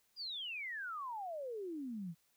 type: exponential sweep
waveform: sine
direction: down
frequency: 4978 to 157.4 Hz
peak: -40 dBFS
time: 0.16-2.15 s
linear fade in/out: 50 ms
effects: white hiss -75 dBFS RMS until 2.36 s